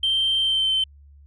sine tone with pitch glide, 3136 to 3087 Hz, G7 to G7, 0 to -27 cents, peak -17 dBFS, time 0.03-0.84 s, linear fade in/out 5 ms, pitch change -27 cents, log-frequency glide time 0.4-0.73 s, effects tanh soft clip ceiling -15 dBFS + added 71 Hz sine -46 dBFS peak until 1.26 s

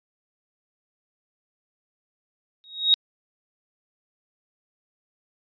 sine tone with exponential growth, 3773 Hz, A#7, 20 cents sharp, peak -11 dBFS, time 2.64-2.94 s, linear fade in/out 0 ms, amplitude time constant 65 ms, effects resampled to 11025 Hz

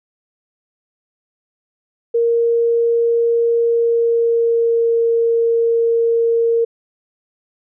sine tone with pitch glide, 466.2 to 462.2 Hz, A#4 to A#4, 0 to -15 cents, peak -12 dBFS, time 2.14-6.65 s, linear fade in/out 10 ms, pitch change -15 cents, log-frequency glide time 3.62-5 s, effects none

